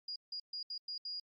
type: tone bursts at uneven times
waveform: sine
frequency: 4861 Hz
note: D#8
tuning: 41 cents flat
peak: -39 dBFS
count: 6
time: 0.08-0.16 / 0.32-0.4 / 0.53-0.63 / 0.7-0.78 / 0.88-0.98 / 1.05-1.2 s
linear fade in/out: 5 ms
effects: AAC 64 kbps